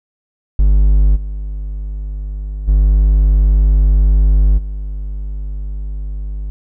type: tone with level steps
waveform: triangle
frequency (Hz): 50.1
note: G1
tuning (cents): +38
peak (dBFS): -5 / -18 / -5 / -18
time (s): 0.59-6.5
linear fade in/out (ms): 0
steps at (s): 1.15 / 2.67 / 4.57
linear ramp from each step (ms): 20
effects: none